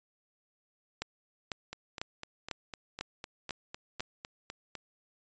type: two click trains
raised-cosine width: 0.2 ms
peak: -23 / -17 dBFS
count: 13 / 7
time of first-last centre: 1.73-4.753 / 1.02-4.005 s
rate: 3.97 / 2.01 Hz
effects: resampled to 16000 Hz